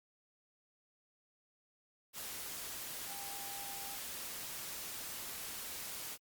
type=tone in noise; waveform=sine; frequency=798 Hz; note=G5; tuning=31 cents sharp; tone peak=-50 dBFS; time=3.06-3.99 s; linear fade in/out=50 ms; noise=white; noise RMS=-44 dBFS; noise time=2.13-6.18 s; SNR=-9 dB; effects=Opus 48 kbps